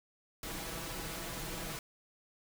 pink noise with comb filter, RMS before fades -41 dBFS, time 0.43-1.79 s, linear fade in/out 2 ms, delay 6.1 ms, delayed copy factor +0.6, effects none

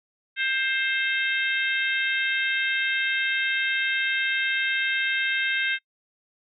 harmonic tone, 528 Hz, C5, 16 cents sharp, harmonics 3 / 4 / 5 / 6 / 7, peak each -26 / -28 / -30 / -32 / -33 dBFS, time 0.36-5.79 s, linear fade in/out 50 ms, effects noise-tail reverb RT60 0.1 s tail -25 dB re dry

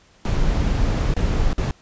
brown noise with dropouts, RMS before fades -19 dBFS, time 0.25-1.71 s, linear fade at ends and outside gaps 1 ms, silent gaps 1.139-1.165 / 1.531-1.58 s, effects pink hiss -54 dBFS RMS until 1.81 s + resampled to 16000 Hz

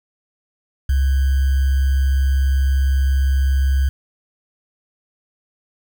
sine tone with sample-and-hold, 67.3 Hz, C2, 49 cents sharp, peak -13 dBFS, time 0.89-3.89 s, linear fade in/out 5 ms, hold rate 1575 Hz, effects none

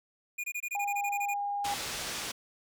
square tone bursts, 2436 Hz, D#7, 37 cents flat, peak -33 dBFS, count 12, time 0.38-1.341 s, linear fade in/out 10 ms, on 59 ms, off 23 ms
sine tone, 811 Hz, G#5, 41 cents flat, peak -30 dBFS, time 0.75-1.74 s, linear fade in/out 2 ms
white low-pass noise, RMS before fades -37 dBFS, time 1.64-2.32 s, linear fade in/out 10 ms, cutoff 6500 Hz, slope 12 dB/octave
effects none

